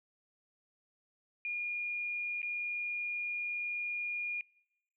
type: tone with dropouts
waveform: sine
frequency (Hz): 2427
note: D#7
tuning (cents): -44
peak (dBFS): -34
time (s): 1.45-4.41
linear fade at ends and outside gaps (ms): 1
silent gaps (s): 2.418-2.429
effects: noise-tail reverb RT60 0.9 s tail -25 dB re dry